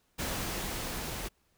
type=noise with level ramp; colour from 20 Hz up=pink; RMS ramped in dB=-34 to -38 dBFS; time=0.18-1.29 s; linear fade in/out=20 ms; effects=pink hiss -72 dBFS RMS until 1.57 s